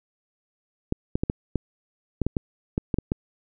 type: clicks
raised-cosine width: 3 ms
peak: -10 dBFS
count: 12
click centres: 0.924 / 1.155 / 1.235 / 1.299 / 1.557 / 2.217 / 2.266 / 2.368 / 2.779 / 2.942 / 2.986 / 3.119 s
effects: none